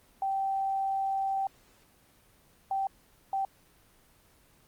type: tone bursts at uneven times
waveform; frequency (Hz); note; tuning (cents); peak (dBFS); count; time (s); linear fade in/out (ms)
sine; 778; G5; -13; -27; 3; 0.22-1.47 / 2.71-2.87 / 3.33-3.45; 2
effects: pink hiss -62 dBFS RMS until 4.67 s + Opus 24 kbps